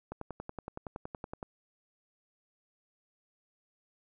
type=click train; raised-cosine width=1 ms; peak=-25 dBFS; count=15; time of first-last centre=0.12-1.428 s; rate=10.7 Hz; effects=none